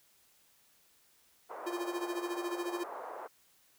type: band-pass noise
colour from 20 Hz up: white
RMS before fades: -44 dBFS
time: 1.49-3.28 s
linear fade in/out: 20 ms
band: 430 to 1100 Hz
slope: 24 dB/octave
type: tone with tremolo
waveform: square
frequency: 349.2 Hz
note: F4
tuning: in tune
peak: -33 dBFS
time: 1.66-2.84 s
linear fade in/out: 10 ms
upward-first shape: sine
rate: 14 Hz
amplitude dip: 70%
effects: white hiss -67 dBFS RMS until 3.78 s